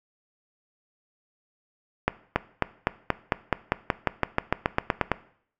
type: accelerating click train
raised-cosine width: 0.5 ms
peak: -5 dBFS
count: 18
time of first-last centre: 2.08-5.117 s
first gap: 280 ms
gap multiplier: 0.94
effects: noise-tail reverb RT60 0.6 s tail -18 dB re dry